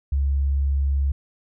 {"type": "tone", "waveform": "sine", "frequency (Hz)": 69.3, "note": "C#2", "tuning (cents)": 0, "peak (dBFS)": -18, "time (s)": [0.12, 1.12], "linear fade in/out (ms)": 5, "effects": []}